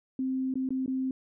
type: tone with dropouts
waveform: sine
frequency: 261.6 Hz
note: C4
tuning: in tune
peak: -27 dBFS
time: 0.19-1.11 s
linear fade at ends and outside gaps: 2 ms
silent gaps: 0.54-0.555 / 0.69-0.705 / 0.861-0.878 s
effects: none